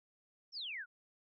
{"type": "exponential sweep", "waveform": "sine", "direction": "down", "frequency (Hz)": [5670, 1375], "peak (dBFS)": -40, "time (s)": [0.52, 0.86], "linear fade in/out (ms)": 50, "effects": []}